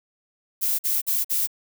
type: noise bursts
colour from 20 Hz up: violet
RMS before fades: -23 dBFS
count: 4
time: 0.61-1.474 s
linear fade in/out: 20 ms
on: 180 ms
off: 48 ms
effects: none